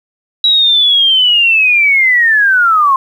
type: linear sweep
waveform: sine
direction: down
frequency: 3894 to 1046.5 Hz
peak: -6 dBFS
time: 0.44-2.96 s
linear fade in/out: 2 ms
effects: 7-bit

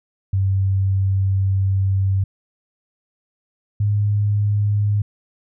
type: tone pair in turn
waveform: sine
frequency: 96.6 / 103.31 Hz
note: G2 / G#2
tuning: -25 / -9 cents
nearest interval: minor second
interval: 116 cents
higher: second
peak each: -15 dBFS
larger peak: neither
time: 0.33-2.24 / 3.8-5.02 s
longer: first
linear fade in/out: 5 ms
effects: none

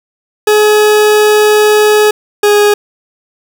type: tone pair in turn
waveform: 40% pulse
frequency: 423.1 / 414.4 Hz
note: G#4 / G#4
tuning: +32 / -4 cents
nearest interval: unison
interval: 36 cents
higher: first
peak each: -4 dBFS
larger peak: neither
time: 0.47-2.11 / 2.43-2.74 s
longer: first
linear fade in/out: 5 ms
effects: none

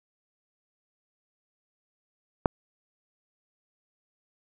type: click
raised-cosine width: 1 ms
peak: -6 dBFS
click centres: 2.458 s
effects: none

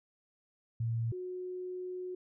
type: tone pair in turn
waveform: sine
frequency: 115 / 365.1 Hz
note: A#2 / F#4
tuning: -23 / -23 cents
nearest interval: octave + minor sixth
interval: 2000 cents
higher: second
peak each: -30 / -37 dBFS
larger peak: first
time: 0.8-1.12 / 1.12-2.15 s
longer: second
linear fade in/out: 5 ms
effects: none

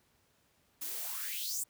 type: noise with high-pass filter sweep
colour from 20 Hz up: blue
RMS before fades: -38 dBFS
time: 0.81-1.64 s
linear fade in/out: 10 ms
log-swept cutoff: 250 to 8600 Hz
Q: 4.8
effects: pink hiss -71 dBFS RMS until 1.69 s + high-pass 60 Hz 12 dB/octave

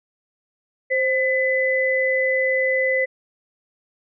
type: tone pair together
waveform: sine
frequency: 524 / 2007 Hz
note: C5 / B6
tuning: +2 / +27 cents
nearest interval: octave + major seventh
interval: 2325 cents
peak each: -20 dBFS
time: 0.9-3.06 s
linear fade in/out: 20 ms
effects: none

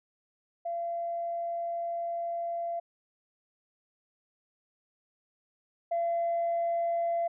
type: tone pair in turn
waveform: sine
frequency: 683 / 680.5 Hz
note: F5 / F5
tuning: -39 / -45 cents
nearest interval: unison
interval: 6 cents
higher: first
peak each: -30 / -25 dBFS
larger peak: second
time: 0.65-2.8 / 5.91-7.28 s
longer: first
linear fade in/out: 10 ms
effects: tanh soft clip ceiling -23 dBFS

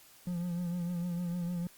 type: tone with vibrato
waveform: triangle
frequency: 174.61 Hz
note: F3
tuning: in tune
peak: -30 dBFS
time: 0.27-1.67 s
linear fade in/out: 2 ms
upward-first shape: triangle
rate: 6.6 Hz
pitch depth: 55 cents each way
effects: white hiss -58 dBFS RMS until 1.77 s + Opus 48 kbps

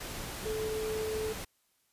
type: tone in noise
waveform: sine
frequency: 434.8 Hz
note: A4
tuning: 21 cents flat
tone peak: -32 dBFS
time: 0.45-1.33 s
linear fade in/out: 10 ms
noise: pink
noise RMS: -40 dBFS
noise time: 0-1.45 s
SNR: +5 dB
effects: white hiss -73 dBFS RMS until 1.92 s + resampled to 32000 Hz

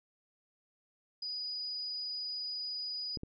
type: tone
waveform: sine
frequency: 4937 Hz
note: D#8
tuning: 14 cents flat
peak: -36 dBFS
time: 1.22-3.17 s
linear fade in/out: 5 ms
type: clicks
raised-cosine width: 3 ms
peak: -28 dBFS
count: 2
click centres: 3.172 / 3.234 s
effects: none

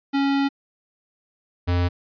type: tone pair in turn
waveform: square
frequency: 277.2 / 88.25 Hz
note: C#4 / F2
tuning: 0 / +19 cents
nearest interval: octave + minor sixth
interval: 1981 cents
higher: first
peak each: -19 dBFS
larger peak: neither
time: 0.13-0.49 / 1.67-1.89 s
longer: first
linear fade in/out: 20 ms
effects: resampled to 11025 Hz

